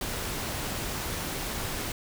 pink noise, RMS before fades -33 dBFS, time 0.01-1.92 s, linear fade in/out 2 ms, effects none

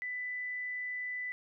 sine tone, 1992 Hz, B6, 14 cents sharp, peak -35 dBFS, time 0.02-1.32 s, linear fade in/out 0 ms, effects none

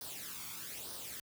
white noise with flanger, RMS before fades -45 dBFS, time 0.01-1.2 s, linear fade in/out 2 ms, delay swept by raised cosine 0.2 to 0.89 ms, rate 1.1 Hz, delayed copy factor +0.65, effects high-pass 60 Hz 12 dB/octave

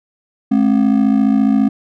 triangle ring-modulated tone, 240 Hz, B3, 49 cents flat, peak -5 dBFS, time 0.51-1.69 s, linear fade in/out 10 ms, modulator 27.3 Hz, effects none

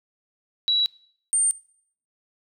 sine tone pair in turn, 3909 / 8775 Hz, B7 / C#9, -19 / -19 cents, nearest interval octave + major second, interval 1400 cents, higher second, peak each -18 dBFS, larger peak neither, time 0.68-0.86 / 1.33-1.51 s, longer neither, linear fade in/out 0 ms, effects noise-tail reverb RT60 0.6 s tail -21 dB re dry

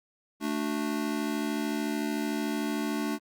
square chord, D major, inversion second, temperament just, 220.2 / 293.7 / 367.1 Hz, A3 / D4 / F#4, +2 / 0 / -14 cents, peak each -33 / -32 / -38 dBFS, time 0.4-3.19 s, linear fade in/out 50 ms, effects Opus 48 kbps

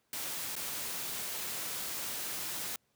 white noise with dropouts, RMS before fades -38 dBFS, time 0.13-2.76 s, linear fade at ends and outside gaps 1 ms, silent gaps 0.554-0.564 s, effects pink hiss -75 dBFS RMS until 2.95 s + high-pass 80 Hz 12 dB/octave

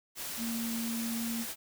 sine tone in noise, 230.3 Hz, A#3, 21 cents flat, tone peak -33 dBFS, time 0.37-1.46 s, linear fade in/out 50 ms, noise white, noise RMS -39 dBFS, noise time 0.15-1.56 s, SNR +3 dB, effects none

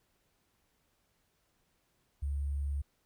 sine tone with sample-and-hold, 70.7 Hz, C#2, 35 cents sharp, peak -31 dBFS, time 2.22-2.82 s, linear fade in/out 10 ms, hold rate 8820 Hz, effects pink hiss -75 dBFS RMS until 3.05 s

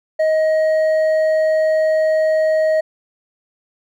sine tone with hard clipping, 629 Hz, D#5, 19 cents sharp, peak -14 dBFS, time 0.19-2.81 s, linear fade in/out 10 ms, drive 4 dB, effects none

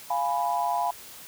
sine chord, F diminished, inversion none, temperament equal, 698.5 / 830.6 / 987.8 Hz, F5 / Ab5 / Cb6, 0 / 0 / 0 cents, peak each -28 dBFS, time 0.1-0.91 s, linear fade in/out 5 ms, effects white hiss -45 dBFS RMS until 1.27 s

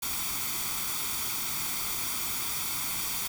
white noise with comb filter, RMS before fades -32 dBFS, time 0.02-3.28 s, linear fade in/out 10 ms, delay 0.87 ms, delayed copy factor +0.65, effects none

